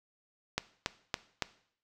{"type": "click train", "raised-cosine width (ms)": 0.2, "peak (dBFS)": -12, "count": 4, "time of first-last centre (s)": [0.58, 1.423], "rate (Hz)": 3.56, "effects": ["noise-tail reverb RT60 0.6 s tail -17 dB re dry"]}